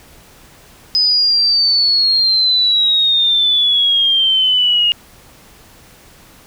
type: exponential sweep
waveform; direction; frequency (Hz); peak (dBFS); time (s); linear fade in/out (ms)
sine; down; 5040 to 2848; -10; 0.95-4.92; 0
effects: pink hiss -44 dBFS RMS until 6.46 s

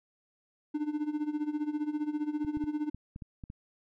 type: tone with tremolo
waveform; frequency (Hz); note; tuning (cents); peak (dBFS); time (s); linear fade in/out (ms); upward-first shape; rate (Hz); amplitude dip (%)
triangle; 299.8; D4; +36; -25; 0.74-2.9; 10; sine; 15; 80
type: clicks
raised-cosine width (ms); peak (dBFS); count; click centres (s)
5; -30; 8; 2.448 / 2.571 / 2.64 / 2.946 / 3.161 / 3.222 / 3.438 / 3.501
effects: none

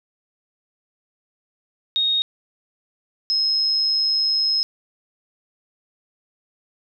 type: tone pair in turn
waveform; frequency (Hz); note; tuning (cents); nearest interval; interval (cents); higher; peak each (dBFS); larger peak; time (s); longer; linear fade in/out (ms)
sine; 3729 / 5150; A#7 / E8; 0 / -41; tritone; 559; second; -17 / -17; neither; 1.96-2.22 / 3.3-4.63; second; 0
effects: none

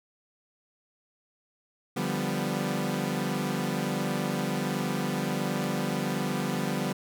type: chord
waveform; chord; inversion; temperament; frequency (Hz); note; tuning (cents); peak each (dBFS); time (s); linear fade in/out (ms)
sawtooth; G dominant seventh; second; equal; 146.83 / 174.61 / 196 / 246.9; D3 / F3 / G3 / B3; 0 / 0 / 0 / 0; -30 / -30 / -28 / -29; 1.96-6.93; 10
effects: none

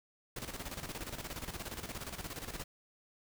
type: noise with tremolo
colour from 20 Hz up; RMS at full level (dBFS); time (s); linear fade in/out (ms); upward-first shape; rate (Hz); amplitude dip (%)
pink; -41; 0.36-2.64; 5; square; 17; 65
effects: none

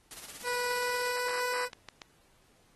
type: noise with tremolo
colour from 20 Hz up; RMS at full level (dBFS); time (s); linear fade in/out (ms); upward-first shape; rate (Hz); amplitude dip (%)
white; -43; 0.11-1.12; 0; sine; 17; 60
type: tone with pitch glide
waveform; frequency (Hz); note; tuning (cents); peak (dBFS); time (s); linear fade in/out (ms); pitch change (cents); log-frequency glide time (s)
15% pulse; 490.5 to 495.9; B4 to B4; -12 to +7; -24; 0.43-1.69; 50; +19; 0.56-1.48
type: clicks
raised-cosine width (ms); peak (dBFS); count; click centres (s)
0.2; -26; 4; 1.295 / 1.732 / 1.887 / 2.018
effects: pink hiss -66 dBFS RMS until 2.75 s + AAC 32 kbps

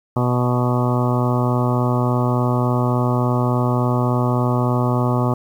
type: harmonic tone with a mistuned harmonic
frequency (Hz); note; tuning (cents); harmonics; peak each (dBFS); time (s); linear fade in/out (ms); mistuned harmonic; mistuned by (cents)
123.47; B2; 0; 1 / 2 / 3 / 4 / 5 / 6 / 7 / 8 / 9 / 10; -18 / -22 / -26 / -29 / -27 / -31 / -28 / -32 / -28 / -32; 0.16-5.34; 5; 8; +15
effects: 8-bit

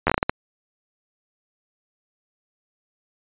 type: slowing click train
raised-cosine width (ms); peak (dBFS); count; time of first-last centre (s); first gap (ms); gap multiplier
0.5; -3; 8; 0.07-0.295; 11; 1.35
effects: resampled to 8000 Hz

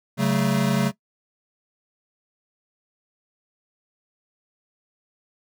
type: chord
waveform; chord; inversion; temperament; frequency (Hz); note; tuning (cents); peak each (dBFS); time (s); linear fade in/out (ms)
square; F# minor; second; equal with one note detuned; 138.59 / 188.56 / 220; C#3 / F#3 / A3; 0 / +33 / 0; -24; 0.17-0.92; 50
effects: noise-tail reverb RT60 0.1 s tail -19 dB re dry

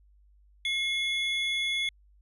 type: tone pair together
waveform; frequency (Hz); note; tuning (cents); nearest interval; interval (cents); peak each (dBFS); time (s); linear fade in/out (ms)
triangle; 2158 / 3426; C#7 / A7; -47 / -47; minor sixth; 800; -28; 0.65-1.89; 2
effects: added 50 Hz sine -57 dBFS peak until 2.21 s + resampled to 32000 Hz

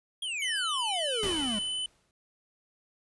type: exponential sweep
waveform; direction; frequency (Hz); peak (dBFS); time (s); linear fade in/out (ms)
square; down; 3322 to 199.4; -32; 0.22-1.59; 5
type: tone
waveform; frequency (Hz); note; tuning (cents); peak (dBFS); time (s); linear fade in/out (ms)
square; 3017; F#7; +33; -31; 0.42-1.86; 2
type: noise with exponential decay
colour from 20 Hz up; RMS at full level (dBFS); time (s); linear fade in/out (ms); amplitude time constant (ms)
pink; -34; 1.23-2.11; 1; 190
effects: resampled to 24000 Hz

